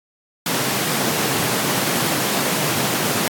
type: high-pass noise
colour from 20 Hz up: pink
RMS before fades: -21 dBFS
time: 0.46-3.28 s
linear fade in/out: 2 ms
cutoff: 120 Hz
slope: 48 dB/octave
effects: AAC 64 kbps